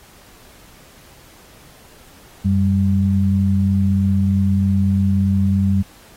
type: tone pair together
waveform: sine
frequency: 92.82 / 196 Hz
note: F#2 / G3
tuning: +6 / 0 cents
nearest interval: octave + minor second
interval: 1294 cents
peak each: -16 / -16 dBFS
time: 2.44-5.83 s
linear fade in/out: 20 ms
effects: pink hiss -47 dBFS RMS until 6.16 s + AAC 48 kbps